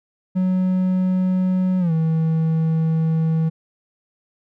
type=tone with pitch glide; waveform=triangle; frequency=185 to 161.05 Hz; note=F#3 to E3; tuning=0 to -40 cents; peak=-14 dBFS; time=0.35-3.5 s; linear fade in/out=20 ms; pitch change=-240 cents; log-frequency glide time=1.79-1.92 s; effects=none